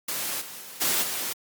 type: noise with level steps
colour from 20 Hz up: white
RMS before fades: -30 / -40 / -42 / -24 / -30 dBFS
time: 0.08-1.33 s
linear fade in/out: 5 ms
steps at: 0.4 / 0.6 / 0.8 / 1.02 s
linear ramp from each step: 20 ms
effects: high-pass 150 Hz 12 dB/octave + Opus 48 kbps